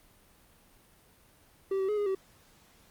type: tone with pitch steps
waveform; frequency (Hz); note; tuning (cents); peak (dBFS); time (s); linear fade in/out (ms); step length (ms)
triangle; 387.8 / 383 / 421.5 / 411.8 / 383.5; G4 / G4 / G#4 / G#4 / G4; -19 / -40 / +26 / -15 / -38; -25; 1.71-2.15; 5; 88
effects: pink hiss -61 dBFS RMS until 2.9 s + Opus 32 kbps